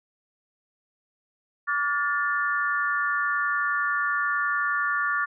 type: tone cluster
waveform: sine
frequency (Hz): 1155 / 1424 / 1763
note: D6 / F6 / A6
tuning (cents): -29 / +33 / +3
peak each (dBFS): -27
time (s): 1.67-5.26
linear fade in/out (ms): 20
effects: none